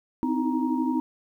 sine tone cluster, 256.6 / 309 / 321.1 / 939 Hz, C4 / D#4 / E4 / A#5, -34 / -12 / -45 / +12 cents, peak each -25 / -29 / -30 / -32 dBFS, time 0.23-1 s, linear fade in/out 0 ms, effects 10-bit

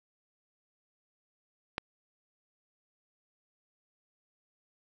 click, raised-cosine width 0.3 ms, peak -15 dBFS, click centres 1.781 s, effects none

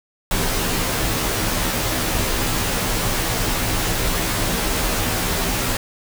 pink noise with comb filter, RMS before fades -21 dBFS, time 0.31-5.77 s, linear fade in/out 2 ms, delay 14 ms, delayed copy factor -0.85, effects none

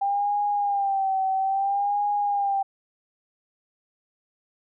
sine tone with vibrato, 793 Hz, G5, 20 cents sharp, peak -21 dBFS, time 0.01-2.63 s, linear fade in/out 10 ms, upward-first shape sine, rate 0.6 Hz, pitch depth 63 cents each way, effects none

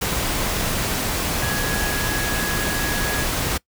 sine tone in noise, 1669 Hz, G#6, 8 cents sharp, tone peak -27 dBFS, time 1.42-3.25 s, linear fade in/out 10 ms, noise pink, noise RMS -23 dBFS, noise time 0.01-3.58 s, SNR -7 dB, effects noise-tail reverb RT60 0.1 s tail -22 dB re dry

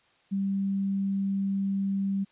sine tone, 196 Hz, G3, in tune, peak -25 dBFS, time 0.31-2.25 s, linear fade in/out 20 ms, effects white hiss -64 dBFS RMS until 2.31 s + resampled to 8000 Hz

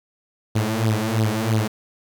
sawtooth tone with flanger, 110 Hz, A2, in tune, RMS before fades -21 dBFS, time 0.55-1.68 s, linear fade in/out 10 ms, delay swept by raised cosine 0.21 to 5.81 ms, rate 3 Hz, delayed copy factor +0.8, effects 8-bit

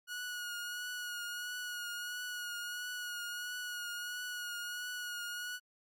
sawtooth tone with vibrato, 1451 Hz, F#6, 34 cents flat, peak -35 dBFS, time 0.07-5.6 s, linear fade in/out 50 ms, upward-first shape triangle, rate 1.5 Hz, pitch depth 31 cents each way, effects MP3 96 kbps

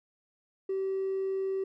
sine tone with hard clipping, 384.8 Hz, G4, 32 cents flat, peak -29 dBFS, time 0.69-1.64 s, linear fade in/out 5 ms, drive 1 dB, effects none

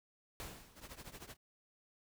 pink noise with exponential decay, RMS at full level -44 dBFS, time 0.4-1.05 s, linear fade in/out 0 ms, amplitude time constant 140 ms
pink noise with tremolo, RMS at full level -48 dBFS, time 0.75-1.37 s, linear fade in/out 50 ms, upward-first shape triangle, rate 13 Hz, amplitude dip 90%
effects none

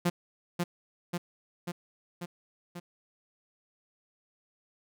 sawtooth tone with echo, 174.61 Hz, F3, in tune, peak -20 dBFS, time 0.05-0.1 s, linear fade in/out 10 ms, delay 540 ms, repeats 5, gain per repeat -3 dB, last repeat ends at 2.8 s, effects none

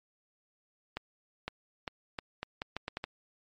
accelerating click train, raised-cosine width 0.3 ms, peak -19 dBFS, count 10, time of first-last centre 0.97-3.04 s, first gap 510 ms, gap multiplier 0.78, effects MP3 48 kbps

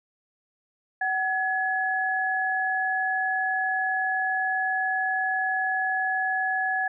sine tone pair together, 754.6 / 1694 Hz, F#5 / G#6, +34 / +34 cents, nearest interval octave + major second, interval 1400 cents, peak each -27 / -25 dBFS, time 1.01-6.88 s, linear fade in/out 5 ms, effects none

